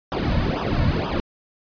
brown noise with flanger, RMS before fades -22 dBFS, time 0.12-1.2 s, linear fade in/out 0 ms, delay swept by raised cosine 0.46 to 2.56 ms, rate 2.1 Hz, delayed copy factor -1, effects resampled to 11025 Hz

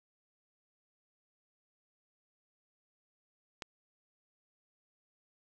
click, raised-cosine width 0.2 ms, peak -22 dBFS, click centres 3.622 s, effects none

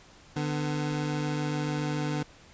25% pulse tone pair together, 148.89 / 250.4 Hz, D3 / B3, +24 / +24 cents, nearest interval major sixth, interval 900 cents, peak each -25 / -32 dBFS, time 0.36-2.23 s, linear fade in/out 5 ms, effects pink hiss -54 dBFS RMS until 2.53 s + resampled to 16000 Hz

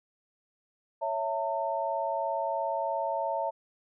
sine tone cluster, 557 / 657 / 900 Hz, C#5 / E5 / A5, +8 / -6 / +39 cents, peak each -34 / -32 / -31 dBFS, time 1.01-3.51 s, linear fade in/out 20 ms, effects none

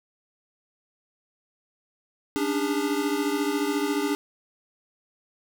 square tone cluster, 284.2 / 298.4 / 404.1 Hz, C#4 / D4 / G#4, +43 / +28 / -47 cents, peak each -29 dBFS, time 2.36-4.15 s, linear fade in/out 0 ms, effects none

